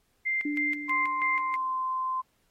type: tone with tremolo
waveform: sine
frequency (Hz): 2093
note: C7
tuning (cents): 0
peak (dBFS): -25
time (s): 0.25-1.56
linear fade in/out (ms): 20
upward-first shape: square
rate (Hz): 3.1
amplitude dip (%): 70
type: tone with exponential decay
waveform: sine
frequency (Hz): 293.7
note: D4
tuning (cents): 0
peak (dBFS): -26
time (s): 0.45-1.83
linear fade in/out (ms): 5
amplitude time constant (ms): 300
type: tone with pitch glide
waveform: sine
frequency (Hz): 1046.5 to 1036.9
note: C6 to C6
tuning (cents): 0 to -16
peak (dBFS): -27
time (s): 0.88-2.22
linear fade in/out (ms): 20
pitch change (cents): -16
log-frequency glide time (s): 1.38-1.76
effects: pink hiss -71 dBFS RMS until 2.5 s + AAC 48 kbps